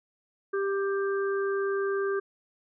harmonic tone, 394.3 Hz, G4, 10 cents sharp, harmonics 1 / 3 / 4, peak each -26 / -36 / -36 dBFS, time 0.53-2.2 s, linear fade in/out 10 ms, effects none

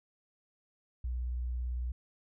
sine tone with vibrato, 61.2 Hz, B1, 15 cents flat, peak -32 dBFS, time 1.04-1.92 s, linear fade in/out 5 ms, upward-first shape sine, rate 18 Hz, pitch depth 29 cents each way, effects none

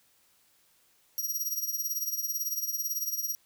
10% pulse tone with tremolo, 5720 Hz, F8, 41 cents sharp, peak -21 dBFS, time 1.18-3.35 s, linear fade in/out 0 ms, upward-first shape triangle, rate 18 Hz, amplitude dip 80%, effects white hiss -66 dBFS RMS until 3.45 s

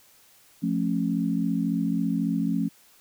sine chord, F augmented, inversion none, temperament just, 174.61 / 218.3 / 272.8 Hz, F3 / A3 / C#4, 0 / -13 / -28 cents, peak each -27 dBFS, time 0.62-2.69 s, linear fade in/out 20 ms, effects white hiss -57 dBFS RMS until 3 s

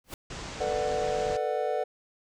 pink noise with exponential growth, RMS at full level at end -34 dBFS, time 0.04-0.14 s, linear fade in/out 2 ms, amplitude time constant 20 ms
pink low-pass noise, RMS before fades -39 dBFS, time 0.3-1.37 s, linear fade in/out 5 ms, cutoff 7700 Hz, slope 48 dB/octave
triangle chord, B minor seventh, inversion third, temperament just, 444.5 / 493.9 / 592.7 / 740.8 Hz, A4 / B4 / D5 / F#5, +18 / 0 / +16 / +2 cents, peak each -30 dBFS, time 0.6-1.84 s, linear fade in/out 10 ms
effects none

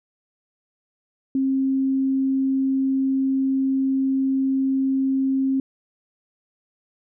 sine tone, 267.4 Hz, C4, 38 cents sharp, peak -18 dBFS, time 1.35-5.6 s, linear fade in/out 2 ms, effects none

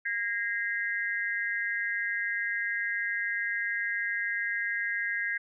sine tone cluster, 1628 / 1875 / 2068 Hz, G#6 / A#6 / C7, -35 / +10 / -21 cents, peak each -31 / -34 / -34 dBFS, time 0.05-5.38 s, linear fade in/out 10 ms, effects none

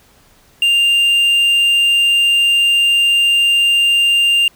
triangle tone with quantisation, 2794 Hz, F7, in tune, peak -8 dBFS, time 0.62-4.48 s, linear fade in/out 2 ms, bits 6, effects pink hiss -50 dBFS RMS until 4.55 s

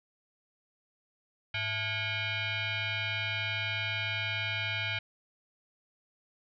sine tone with frequency modulation, 104.8 Hz, G#2, 16 cents sharp, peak -30 dBFS, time 1.54-4.99 s, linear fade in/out 5 ms, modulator 768 Hz, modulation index 4.2, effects none

